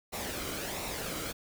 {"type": "noise with flanger", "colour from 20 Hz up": "pink", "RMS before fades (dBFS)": -37, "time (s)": [0.12, 1.33], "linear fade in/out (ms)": 20, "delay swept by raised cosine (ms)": [0.62, 1.15], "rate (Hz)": 1.4, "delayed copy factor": -0.5, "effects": []}